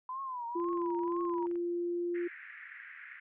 sine tone with vibrato, 1007 Hz, B5, 33 cents sharp, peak -36 dBFS, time 0.09-1.46 s, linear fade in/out 2 ms, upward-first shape triangle, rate 2 Hz, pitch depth 150 cents each way
sine tone with pitch glide, 345.1 to 348.1 Hz, F4 to F4, -21 to -6 cents, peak -31 dBFS, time 0.55-2.28 s, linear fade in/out 10 ms, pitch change +15 cents, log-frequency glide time 1.12-2.05 s
click train, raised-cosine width 0.5 ms, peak -40 dBFS, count 23, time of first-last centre 0.6-1.557 s, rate 23 Hz
pink band-pass noise, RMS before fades -49 dBFS, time 2.14-3.2 s, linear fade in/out 10 ms, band 1600 to 2100 Hz, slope 48 dB/octave
effects none

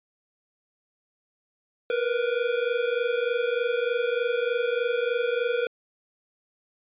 square tone pair together, 469.7 / 493 Hz, A#4 / B4, +13 / -3 cents, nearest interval minor second, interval 84 cents, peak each -27 dBFS, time 1.9-5.67 s, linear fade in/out 2 ms, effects resampled to 8000 Hz

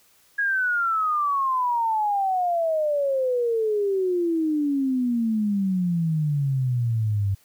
sine exponential sweep, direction down, 1661.2 to 96.4 Hz, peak -20 dBFS, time 0.38-7.35 s, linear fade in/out 10 ms, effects white hiss -59 dBFS RMS until 7.44 s

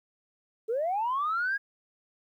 sine linear sweep, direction up, 422.1 to 1661.2 Hz, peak -25 dBFS, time 0.68-1.58 s, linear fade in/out 20 ms, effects tanh soft clip ceiling -22 dBFS + 11-bit

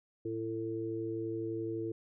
harmonic tone, 111.8 Hz, A2, 28 cents sharp, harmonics 1 / 3 / 4, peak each -43 / -36 / -39 dBFS, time 0.25-1.92 s, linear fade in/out 5 ms, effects none

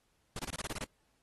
pink noise bursts, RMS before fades -39 dBFS, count 9, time 0.36-0.84 s, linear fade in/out 2 ms, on 32 ms, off 24 ms, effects pink hiss -75 dBFS RMS until 1.22 s + AAC 32 kbps

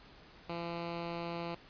10% pulse tone, 170 Hz, F3, 46 cents flat, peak -29 dBFS, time 0.49-1.55 s, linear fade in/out 5 ms, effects pink hiss -57 dBFS RMS until 1.69 s + resampled to 11025 Hz

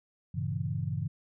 sine chord, G diminished seventh, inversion none, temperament equal, 98 / 116.54 / 138.59 / 164.81 Hz, G2 / Bb2 / Db3 / Fb3, 0 / 0 / 0 / 0 cents, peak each -35 / -37 / -34 / -36 dBFS, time 0.34-1.08 s, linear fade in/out 10 ms, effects none

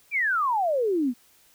sine exponential sweep, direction down, 2447 to 230 Hz, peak -21 dBFS, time 0.11-1.14 s, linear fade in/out 50 ms, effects white hiss -59 dBFS RMS until 1.54 s

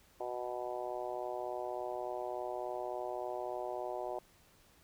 harmonic tone, 123.47 Hz, B2, in tune, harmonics 3 / 4 / 5 / 6 / 7 / 8, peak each -43 / -46 / -41 / -43 / -47 / -50 dBFS, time 0.2-4.19 s, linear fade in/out 5 ms, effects pink hiss -65 dBFS RMS until 4.83 s

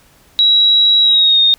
sine tone with pitch glide, 3876 to 3692 Hz, B7 to A#7, -33 to -17 cents, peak -7 dBFS, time 0.39-1.54 s, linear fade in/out 0 ms, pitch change -84 cents, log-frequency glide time 1.02-1.4 s, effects pink hiss -49 dBFS RMS until 1.58 s

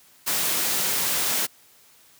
white high-pass noise, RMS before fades -24 dBFS, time 0.26-1.47 s, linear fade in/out 20 ms, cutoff 120 Hz, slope 12 dB/octave, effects white hiss -55 dBFS RMS until 2.19 s + high-pass 60 Hz 12 dB/octave

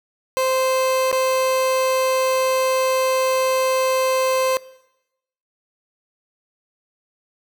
30% pulse tone with dropouts, 521 Hz, C5, 7 cents flat, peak -15 dBFS, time 0.37-4.57 s, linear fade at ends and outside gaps 0 ms, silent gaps 1.115-1.127 s, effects noise-tail reverb RT60 0.9 s tail -20 dB re dry

